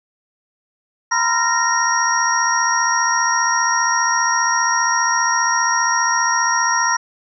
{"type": "tone cluster", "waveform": "sine", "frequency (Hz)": [941, 1016, 1377, 1852, 5640], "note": ["A#5", "B5", "F6", "A#6", "F8"], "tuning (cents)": [16, 49, -25, -12, 16], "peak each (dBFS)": -21, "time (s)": [1.11, 6.97], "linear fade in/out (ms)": 10, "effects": []}